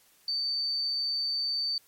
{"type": "tone", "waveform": "sine", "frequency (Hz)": 4571, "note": "D8", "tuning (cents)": -48, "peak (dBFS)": -27, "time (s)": [0.28, 1.78], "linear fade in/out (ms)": 2, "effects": ["white hiss -62 dBFS RMS until 1.87 s", "MP3 64 kbps"]}